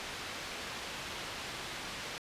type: low-pass noise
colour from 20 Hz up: white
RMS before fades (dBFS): -42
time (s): 0-2.18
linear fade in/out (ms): 0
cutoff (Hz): 3700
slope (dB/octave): 12
effects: resampled to 32000 Hz